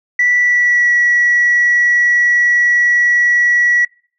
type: tone with pitch glide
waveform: sine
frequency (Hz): 1962 to 1935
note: B6 to B6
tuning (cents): -12 to -36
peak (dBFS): -8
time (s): 0.19-3.85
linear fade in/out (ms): 5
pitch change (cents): -24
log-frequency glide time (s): 0.4-0.92
effects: noise-tail reverb RT60 0.5 s tail -26 dB re dry + tanh soft clip ceiling -5 dBFS